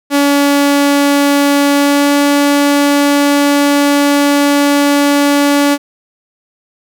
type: tone with pitch glide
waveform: sawtooth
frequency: 284.2 to 286.2 Hz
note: C#4 to D4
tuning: +43 to -45 cents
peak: -4 dBFS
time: 0.1-5.78 s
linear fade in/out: 50 ms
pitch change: +12 cents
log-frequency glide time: 1.73-2.13 s
effects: none